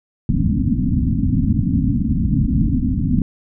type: low-pass noise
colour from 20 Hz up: white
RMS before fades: -17 dBFS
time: 0.29-3.22 s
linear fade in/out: 2 ms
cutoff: 280 Hz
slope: 96 dB/octave
effects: none